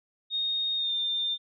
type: tone with pitch glide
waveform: sine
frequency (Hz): 3709 to 3605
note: A#7 to A7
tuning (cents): -9 to +41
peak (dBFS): -26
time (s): 0.3-1.38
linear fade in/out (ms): 50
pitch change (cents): -50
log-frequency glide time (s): 0.76-0.94
effects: none